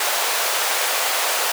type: high-pass noise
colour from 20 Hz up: pink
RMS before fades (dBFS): -21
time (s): 0-1.52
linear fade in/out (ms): 5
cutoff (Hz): 560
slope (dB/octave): 24
effects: none